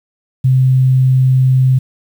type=tone; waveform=sine; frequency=130 Hz; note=C3; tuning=11 cents flat; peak=-7 dBFS; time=0.44-1.79 s; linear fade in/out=10 ms; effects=7-bit